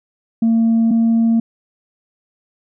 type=tone pair in turn; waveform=sine; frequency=227.5 / 228.4 Hz; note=A#3 / A#3; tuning=-42 / -35 cents; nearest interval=unison; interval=7 cents; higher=second; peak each=-9 dBFS; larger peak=neither; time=0.42-0.91 / 0.91-1.4 s; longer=neither; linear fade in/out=5 ms; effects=tanh soft clip ceiling -9 dBFS